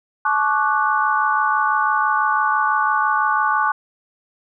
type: chord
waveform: sine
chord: D major seventh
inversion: second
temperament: equal with one note detuned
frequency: 862.9 / 1108.7 / 1174.7 / 1480 Hz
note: A5 / C#6 / D6 / F#6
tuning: -34 / 0 / 0 / 0 cents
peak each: -21 dBFS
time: 0.25-3.72 s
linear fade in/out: 5 ms
effects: none